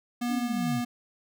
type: tone with tremolo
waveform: square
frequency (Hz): 241.4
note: B3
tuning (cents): -39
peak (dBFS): -27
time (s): 0.21-0.85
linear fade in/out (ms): 10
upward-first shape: triangle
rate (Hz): 2.5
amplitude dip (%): 30
type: linear sweep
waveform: sine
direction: down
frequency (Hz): 298.8 to 110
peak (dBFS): -30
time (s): 0.28-0.82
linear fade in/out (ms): 50
effects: none